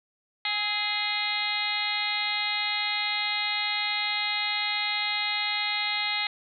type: harmonic tone with a mistuned harmonic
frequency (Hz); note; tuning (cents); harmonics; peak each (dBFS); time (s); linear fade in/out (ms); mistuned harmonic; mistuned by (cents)
415.3; G#4; 0; 2 / 3 / 4 / 5 / 6 / 7 / 8 / 9 / 10; -35 / -40 / -41 / -30 / -36 / -40 / -35 / -33 / -33; 0.45-6.27; 2; 3; +49
effects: none